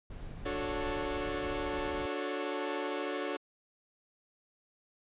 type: noise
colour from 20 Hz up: brown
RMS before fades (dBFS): -43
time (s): 0.1-2.06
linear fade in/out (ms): 5
type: chord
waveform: sawtooth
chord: D major seventh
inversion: none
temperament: equal with one note detuned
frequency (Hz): 293.7 / 365.1 / 440 / 554.4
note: D4 / F#4 / A4 / C#5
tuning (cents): 0 / -23 / 0 / 0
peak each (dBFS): -35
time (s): 0.45-3.37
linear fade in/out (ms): 10
effects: resampled to 8000 Hz